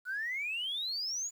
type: exponential sweep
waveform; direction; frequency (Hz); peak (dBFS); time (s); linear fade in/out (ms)
sine; up; 1442 to 7040; -32; 0.05-1.31; 50
effects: tanh soft clip ceiling -29 dBFS + 10-bit